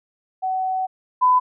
sine tone pair in turn, 752 / 1003.8 Hz, F#5 / B5, +28 / +28 cents, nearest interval perfect fourth, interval 500 cents, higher second, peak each -20 / -12 dBFS, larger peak second, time 0.42-0.87 / 1.21-1.4 s, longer first, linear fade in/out 20 ms, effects none

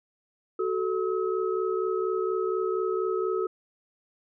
sine tone cluster, 374.4 / 438.6 / 1281 Hz, F#4 / A4 / E6, +20 / -6 / -50 cents, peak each -27 / -29 / -34 dBFS, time 0.59-3.47 s, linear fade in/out 5 ms, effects none

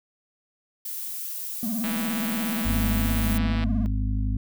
violet noise, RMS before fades -33 dBFS, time 0.85-3.38 s, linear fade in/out 5 ms
triangle tone with vibrato, 222.1 Hz, A3, 16 cents sharp, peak -24 dBFS, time 1.63-3.86 s, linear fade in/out 0 ms, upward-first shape triangle, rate 17 Hz, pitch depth 180 cents each way
click train, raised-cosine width 0.3 ms, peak -18 dBFS, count 296, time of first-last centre 1.84-3.639 s, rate 164 Hz
harmonic tone, 51.91 Hz, G#1, in tune, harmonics 1 / 2 / 4 / 5, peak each -24 / -28 / -35 / -34 dBFS, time 2.65-4.37 s, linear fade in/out 5 ms
effects none

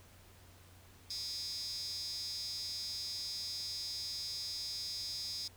15% pulse tone with high-pass filter, 220 Hz, A3, in tune, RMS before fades -41 dBFS, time 1.1-5.48 s, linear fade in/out 5 ms, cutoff 4900 Hz, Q 8.8, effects added 91 Hz sine -60 dBFS peak until 5.56 s + pink hiss -61 dBFS RMS until 5.56 s

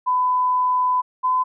sine tone pair in turn, 1003 / 1014.7 Hz, B5 / B5, +26 / +47 cents, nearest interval unison, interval 21 cents, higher second, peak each -16 dBFS, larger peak neither, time 0.06-1.02 / 1.23-1.44 s, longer first, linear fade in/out 20 ms, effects none

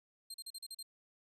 25% pulse tone bursts, 4186 Hz, C8, in tune, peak -39 dBFS, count 7, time 0.3-0.828 s, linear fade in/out 5 ms, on 42 ms, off 39 ms, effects none

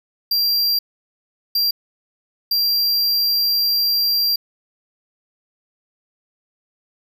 square tone bursts at uneven times, 4743 Hz, D8, 16 cents sharp, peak -16 dBFS, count 3, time 0.31-0.79 / 1.55-1.71 / 2.51-4.36 s, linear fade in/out 5 ms, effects none

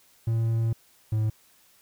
triangle tone pair in turn, 113.8 / 108.79 Hz, A#2 / A2, -41 / -19 cents, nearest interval minor second, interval 78 cents, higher first, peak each -20 dBFS, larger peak neither, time 0.27-0.73 / 1.12-1.3 s, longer first, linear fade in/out 5 ms, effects white hiss -60 dBFS RMS until 1.81 s

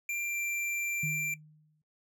square tone with pitch glide, 2374 to 2360 Hz, D7 to D7, +18 to +8 cents, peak -32 dBFS, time 0.09-1.34 s, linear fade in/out 2 ms, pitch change -10 cents, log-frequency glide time 0.24-0.38 s
sine tone with exponential decay, 153.1 Hz, D#3, 28 cents flat, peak -31 dBFS, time 1.03-1.82 s, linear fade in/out 5 ms, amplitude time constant 170 ms
effects noise-tail reverb RT60 0.1 s tail -17 dB re dry

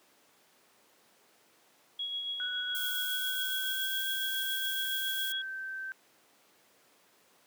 sine tone with tremolo, 3322 Hz, G#7, in tune, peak -32 dBFS, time 1.99-5.42 s, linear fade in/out 5 ms, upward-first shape sine, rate 7.2 Hz, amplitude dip 35%
sine tone with pitch glide, 1480 to 1552.7 Hz, F#6 to G6, 0 to -17 cents, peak -36 dBFS, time 2.4-5.92 s, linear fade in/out 0 ms, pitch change +83 cents, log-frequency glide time 2.92-4 s
violet noise, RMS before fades -38 dBFS, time 2.75-5.32 s, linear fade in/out 0 ms
effects pink hiss -64 dBFS RMS until 7.46 s + high-pass 300 Hz 12 dB/octave

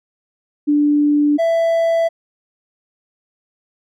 sine / triangle tone pair in turn, 293.7 / 663.7 Hz, D4 / E5, 0 / +12 cents, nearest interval octave + major second, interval 1412 cents, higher second, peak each -11 dBFS, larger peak neither, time 0.67-1.38 / 1.38-2.09 s, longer neither, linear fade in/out 20 ms, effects none

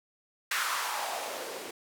blue noise with band-pass filter sweep, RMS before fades -34 dBFS, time 0.51-1.71 s, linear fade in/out 5 ms, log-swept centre 1500 to 360 Hz, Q 2.6, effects none

